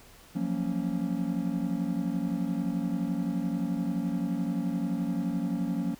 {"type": "chord", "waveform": "triangle", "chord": "Gb major seventh", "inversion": "third", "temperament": "just", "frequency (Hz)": [173.43, 185, 231.2, 277.5], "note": ["F3", "Gb3", "Bb3", "Db4"], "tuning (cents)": [-12, 0, -14, 2], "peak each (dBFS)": -31, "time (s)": [0.35, 5.95], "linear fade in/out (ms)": 10, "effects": ["pink hiss -54 dBFS RMS until 5.99 s"]}